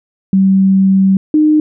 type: tone pair in turn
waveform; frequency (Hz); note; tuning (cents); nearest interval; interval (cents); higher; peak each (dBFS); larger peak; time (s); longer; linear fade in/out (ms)
sine; 192.3 / 305.8; G3 / D#4; -33 / -30; minor sixth; 803; second; -6; neither; 0.33-1.17 / 1.34-1.6; first; 2
effects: none